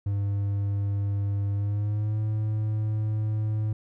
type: tone with pitch glide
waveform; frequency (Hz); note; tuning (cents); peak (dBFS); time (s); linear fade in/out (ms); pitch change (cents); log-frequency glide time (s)
triangle; 100.5 to 107.71; G2 to A2; +44 to -36; -22; 0.06-3.73; 5; +120; 1.53-2.19
effects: none